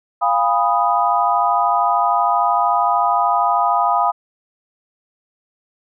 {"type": "chord", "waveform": "sine", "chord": "F half-diminished seventh", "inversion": "none", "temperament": "equal with one note detuned", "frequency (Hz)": [698.5, 811.6, 987.8, 1244.5], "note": ["F5", "Ab5", "Cb6", "Eb6"], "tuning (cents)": [0, -40, 0, 0], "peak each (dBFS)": -19, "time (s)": [0.21, 4.12], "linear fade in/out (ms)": 20, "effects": []}